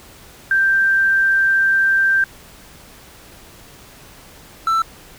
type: tone pair in turn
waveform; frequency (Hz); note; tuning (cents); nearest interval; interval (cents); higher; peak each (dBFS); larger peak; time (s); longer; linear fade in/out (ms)
sine / triangle; 1573 / 1330.4; G6 / E6; +6 / +16; minor third; 290; first; -12; neither; 0.51-2.24 / 4.67-4.82; first; 2
effects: pink hiss -43 dBFS RMS until 5.18 s